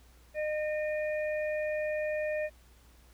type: harmonic tone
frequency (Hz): 610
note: D#5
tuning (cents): -34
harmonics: 1 / 3 / 4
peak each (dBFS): -30 / -40 / -42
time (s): 0.34-2.5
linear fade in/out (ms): 50
effects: added 60 Hz sine -57 dBFS peak until 3.13 s + pink hiss -63 dBFS RMS until 3.13 s